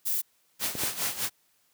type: noise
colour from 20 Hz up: violet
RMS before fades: -28 dBFS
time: 0.05-0.22 s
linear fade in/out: 20 ms
type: noise with tremolo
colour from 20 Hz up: white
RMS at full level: -28 dBFS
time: 0.59-1.3 s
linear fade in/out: 50 ms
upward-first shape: sine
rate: 4.9 Hz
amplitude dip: 75%
type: clicks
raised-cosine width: 2 ms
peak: -22 dBFS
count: 2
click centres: 0.753 / 0.835 s
effects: white hiss -68 dBFS RMS until 1.73 s + high-pass 80 Hz 12 dB/octave